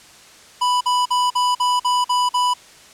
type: tone bursts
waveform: square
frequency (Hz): 990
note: B5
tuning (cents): +4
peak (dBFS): -16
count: 8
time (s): 0.61-2.539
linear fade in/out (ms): 10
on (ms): 200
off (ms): 47
effects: white hiss -45 dBFS RMS until 2.93 s + low-pass 8000 Hz 12 dB/octave